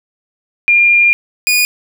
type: tone pair in turn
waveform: sine / sawtooth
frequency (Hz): 2404 / 2455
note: D7 / D#7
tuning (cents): +40 / -24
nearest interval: unison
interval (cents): 36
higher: second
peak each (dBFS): -6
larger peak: neither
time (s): 0.68-1.13 / 1.47-1.65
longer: first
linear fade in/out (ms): 0
effects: none